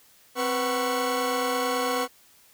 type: tone cluster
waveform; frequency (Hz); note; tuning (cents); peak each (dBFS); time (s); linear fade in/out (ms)
40% pulse; 260.5 / 491.9 / 747 / 1102 / 1343; C4 / B4 / F#5 / C#6 / E6; -7 / -7 / +16 / -11 / +32; -32 / -27 / -31 / -29 / -36; 0.35-2.08; 50
effects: white hiss -57 dBFS RMS until 2.53 s